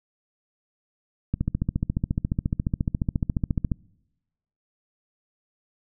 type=click train; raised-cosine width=5 ms; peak=-11 dBFS; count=35; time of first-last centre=1.34-3.718 s; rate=14.3 Hz; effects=noise-tail reverb RT60 1.0 s tail -26 dB re dry